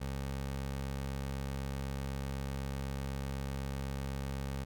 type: tone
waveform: 20% pulse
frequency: 68 Hz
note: C#2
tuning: 33 cents flat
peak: -31 dBFS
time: 0-4.65 s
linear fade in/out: 20 ms
effects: none